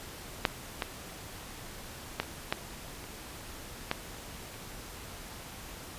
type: clicks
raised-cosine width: 0.3 ms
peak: -7 / -14 / -12 / -27 / -11 / -30 / -12 / -30 dBFS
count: 8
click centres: 0.452 / 0.822 / 2.2 / 2.232 / 2.525 / 3.041 / 3.914 / 4.542 s
effects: pink hiss -45 dBFS RMS until 5.98 s + resampled to 32000 Hz